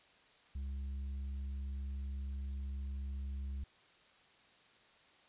triangle tone with tanh clipping, 68 Hz, C#2, 33 cents flat, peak -39 dBFS, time 0.55-3.64 s, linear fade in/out 5 ms, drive 9 dB, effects white hiss -65 dBFS RMS until 5.28 s + resampled to 8000 Hz

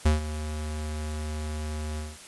square tone with ADSR envelope, 76.4 Hz, D#2, 31 cents flat, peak -17 dBFS, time 0.05-2.18 s, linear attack 10 ms, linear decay 140 ms, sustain -14 dB, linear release 200 ms, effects white hiss -46 dBFS RMS until 2.27 s + resampled to 24000 Hz

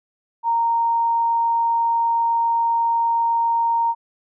sine tone, 927 Hz, A#5, 10 cents flat, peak -16 dBFS, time 0.43-3.95 s, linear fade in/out 50 ms, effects none

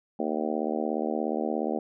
harmonic tone, 77 Hz, D#2, 17 cents flat, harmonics 3 / 4 / 5 / 6 / 7 / 8 / 9 / 10, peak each -32 / -33 / -34 / -35 / -35 / -36 / -37 / -37 dBFS, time 0.19-1.79 s, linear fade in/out 5 ms, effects none

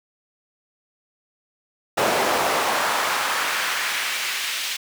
brown noise with high-pass filter sweep, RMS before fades -23 dBFS, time 1.97-4.77 s, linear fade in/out 10 ms, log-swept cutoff 550 to 3000 Hz, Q 1.2, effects none

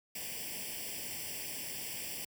white noise with comb filter, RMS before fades -41 dBFS, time 0.15-2.25 s, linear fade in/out 5 ms, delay 0.38 ms, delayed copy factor +1, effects high-pass 80 Hz 12 dB/octave

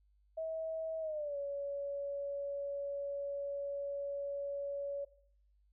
sine tone with pitch glide, 644 to 563.9 Hz, E5 to C#5, -41 to +30 cents, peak -36 dBFS, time 0.37-5.05 s, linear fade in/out 10 ms, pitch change -229 cents, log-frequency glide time 1-1.37 s, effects noise-tail reverb RT60 0.6 s tail -17 dB re dry + added 50 Hz sine -67 dBFS peak until 5.72 s

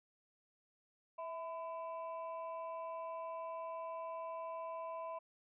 triangle ring-modulated tone, 830.6 Hz, G#5, in tune, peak -36 dBFS, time 1.18-5.19 s, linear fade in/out 10 ms, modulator 177 Hz, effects tanh soft clip ceiling -32 dBFS + resampled to 8000 Hz

